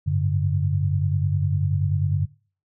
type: tone cluster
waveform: sine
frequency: 94.7 / 104.8 / 143.6 Hz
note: F#2 / G#2 / D3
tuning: +41 / +16 / -39 cents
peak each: -22 / -29 / -22 dBFS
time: 0.06-2.26 s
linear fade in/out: 20 ms
effects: noise-tail reverb RT60 0.4 s tail -21 dB re dry